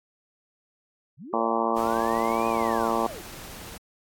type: linear two-way sweep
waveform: sine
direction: up then down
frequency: 104.6 to 2500 to 267.4 Hz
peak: -38 dBFS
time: 1.17-3.23 s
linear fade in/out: 50 ms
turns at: 2.48 s
type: harmonic tone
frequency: 114.3 Hz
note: A#2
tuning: 34 cents flat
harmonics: 2 / 3 / 4 / 5 / 6 / 7 / 8 / 9 / 10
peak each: -31 / -31 / -31 / -31 / -31 / -31 / -31 / -31 / -31 dBFS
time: 1.33-3.07 s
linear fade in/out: 5 ms
type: noise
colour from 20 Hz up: pink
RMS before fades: -41 dBFS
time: 1.76-3.78 s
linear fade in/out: 10 ms
effects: AAC 64 kbps